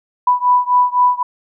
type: beating tone pair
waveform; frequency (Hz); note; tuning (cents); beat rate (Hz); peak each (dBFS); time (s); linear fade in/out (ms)
sine; 987.8 / 991.7; B5 / B5; 0 / +7; 3.9; -13 / -14; 0.27-1.23; 5
effects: none